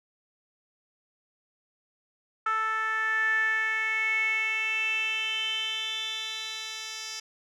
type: tone with band-pass filter sweep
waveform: 10% pulse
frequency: 440 Hz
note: A4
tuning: in tune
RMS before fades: -29 dBFS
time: 2.46-7.2 s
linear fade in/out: 5 ms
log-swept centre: 1400 to 4800 Hz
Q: 7.2
effects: none